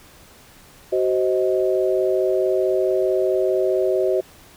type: chord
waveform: sine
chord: C diminished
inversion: second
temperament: just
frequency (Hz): 376.7 / 523.3 / 627.9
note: Gb4 / C5 / Eb5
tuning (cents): +31 / 0 / +16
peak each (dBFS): -19 / -23 / -22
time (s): 0.92-4.21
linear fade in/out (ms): 10
effects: pink hiss -48 dBFS RMS until 4.56 s